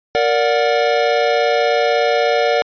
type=chord; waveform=square; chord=Bb augmented; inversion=none; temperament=just; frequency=466.2 / 582.7 / 728.4 Hz; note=Bb4 / D5 / F#5; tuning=0 / -14 / -27 cents; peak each=-18 / -18 / -19 dBFS; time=0.15-2.62 s; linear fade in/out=0 ms; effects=resampled to 11025 Hz